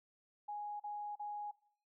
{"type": "tone bursts", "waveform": "sine", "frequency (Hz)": 830, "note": "G#5", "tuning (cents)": -1, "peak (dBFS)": -40, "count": 3, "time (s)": [0.48, 1.514], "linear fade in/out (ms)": 10, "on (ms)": 320, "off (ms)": 37, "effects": ["noise-tail reverb RT60 0.6 s tail -21 dB re dry"]}